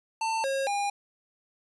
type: tone with pitch steps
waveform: square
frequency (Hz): 894 / 542 / 810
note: A5 / C#5 / G#5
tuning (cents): +27 / -39 / -43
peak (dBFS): -27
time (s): 0.21-0.9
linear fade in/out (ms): 5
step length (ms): 230
effects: resampled to 24000 Hz